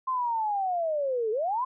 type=linear two-way sweep; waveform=sine; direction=down then up; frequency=1055 to 419.8 to 1055 Hz; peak=-25 dBFS; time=0.07-1.65 s; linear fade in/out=10 ms; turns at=1.31 s; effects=none